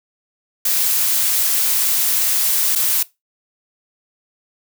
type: noise with dropouts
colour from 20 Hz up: blue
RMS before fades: -17 dBFS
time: 0.65-3.03 s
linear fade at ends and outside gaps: 5 ms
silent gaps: 2.753-2.757 s
effects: noise-tail reverb RT60 0.2 s tail -20 dB re dry